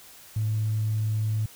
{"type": "tone with tanh clipping", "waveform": "triangle", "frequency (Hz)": 108.4, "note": "A2", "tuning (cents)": -25, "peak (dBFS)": -23, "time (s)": [0.36, 1.46], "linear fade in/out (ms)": 5, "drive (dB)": 4, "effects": ["white hiss -49 dBFS RMS until 1.55 s"]}